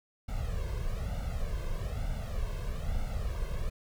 brown noise with flanger, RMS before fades -33 dBFS, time 0.28-3.7 s, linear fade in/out 10 ms, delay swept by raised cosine 1.4 to 1.91 ms, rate 1.1 Hz, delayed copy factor +1, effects none

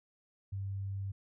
sine tone, 98 Hz, G2, in tune, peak -35 dBFS, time 0.52-1.12 s, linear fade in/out 10 ms, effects none

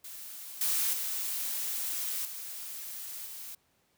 blue noise with level steps, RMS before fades -44 / -29 / -34 / -41 / -43 dBFS, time 0.04-3.55 s, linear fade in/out 5 ms, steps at 0.61 / 0.93 / 2.25 / 3.26 s, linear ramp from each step 2 ms, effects pink hiss -71 dBFS RMS until 3.97 s + high-pass 80 Hz 12 dB/octave

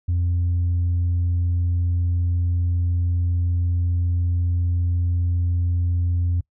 sine tone, 87.31 Hz, F2, in tune, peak -16 dBFS, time 0.08-6.41 s, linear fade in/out 10 ms, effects noise-tail reverb RT60 0.1 s tail -25 dB re dry + tanh soft clip ceiling -16 dBFS

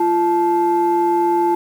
sine tone pair together, 345.3 / 870.1 Hz, F4 / A5, -20 / -20 cents, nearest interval octave + major third, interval 1600 cents, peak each -15 dBFS, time 0-1.55 s, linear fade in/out 5 ms, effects tanh soft clip ceiling -8 dBFS + 7-bit

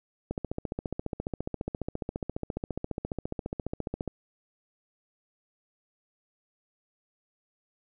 click train, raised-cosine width 2 ms, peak -18 dBFS, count 56, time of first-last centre 0.31-4.077 s, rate 14.6 Hz, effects none

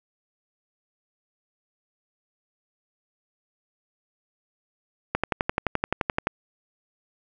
click train, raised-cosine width 0.5 ms, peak -7 dBFS, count 14, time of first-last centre 5.15-6.271 s, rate 11.6 Hz, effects none

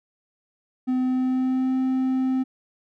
triangle tone with pitch glide, 255.2 to 260.3 Hz, C4 to C4, -43 to -9 cents, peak -18 dBFS, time 0.87-2.44 s, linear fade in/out 20 ms, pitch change +34 cents, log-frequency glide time 0.99-1.77 s, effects none

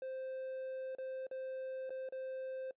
triangle tone with dropouts, 523 Hz, C5, 1 cent flat, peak -38 dBFS, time 0.02-2.71 s, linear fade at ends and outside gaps 2 ms, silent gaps 0.951-0.984 / 1.268-1.312 / 1.895-1.904 / 2.089-2.123 s, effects noise-tail reverb RT60 0.1 s tail -21 dB re dry + resampled to 8000 Hz

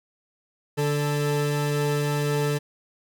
40% pulse tone pair together, 146.03 / 440 Hz, D3 / A4, -9 / 0 cents, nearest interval octave + perfect fifth, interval 1909 cents, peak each -23 / -26 dBFS, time 0.77-2.59 s, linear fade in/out 20 ms, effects none

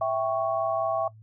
sine chord, C# diminished, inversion first, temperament equal, 659.3 / 784 / 1108.7 Hz, E5 / G5 / C#6, 0 / 0 / 0 cents, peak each -25 / -30 / -30 dBFS, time 0.01-1.08 s, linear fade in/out 5 ms, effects noise-tail reverb RT60 0.1 s tail -20 dB re dry + added 109 Hz sine -47 dBFS peak until 1.22 s

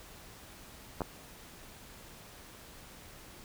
clicks, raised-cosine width 1 ms, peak -19 dBFS, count 2, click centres 1.007 / 1.018 s, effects pink hiss -52 dBFS RMS until 3.44 s

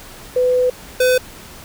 sine / square tone pair in turn, 501 / 505.7 Hz, B4 / B4, +25 / +41 cents, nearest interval unison, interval 16 cents, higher second, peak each -12 dBFS, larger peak neither, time 0.36-0.7 / 1-1.18 s, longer first, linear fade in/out 5 ms, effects pink hiss -38 dBFS RMS until 1.64 s

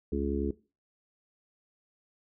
harmonic tone, 70.3 Hz, C#2, 25 cents sharp, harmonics 1 / 3 / 4 / 5 / 6, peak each -34 / -34 / -34 / -34 / -34 dBFS, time 0.12-0.51 s, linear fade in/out 5 ms, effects noise-tail reverb RT60 0.3 s tail -18 dB re dry

